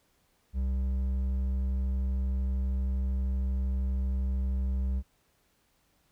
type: tone with hard clipping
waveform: triangle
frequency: 65.2 Hz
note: C2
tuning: 5 cents flat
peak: -28 dBFS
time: 0.53-5.03 s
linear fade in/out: 50 ms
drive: 9 dB
effects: pink hiss -70 dBFS RMS until 6.11 s